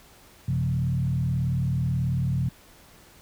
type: tone with frequency modulation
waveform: sine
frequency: 130.81 Hz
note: C3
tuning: in tune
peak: -22 dBFS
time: 0.48-2.49 s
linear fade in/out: 5 ms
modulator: 38.4 Hz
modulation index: 1
effects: pink hiss -53 dBFS RMS until 3.21 s